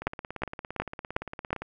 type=two click trains; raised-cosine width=0.5 ms; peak=-21 / -10 dBFS; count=29 / 5; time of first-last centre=0.02-1.62 / 0.07-1.53 s; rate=17.5 / 2.74 Hz; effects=none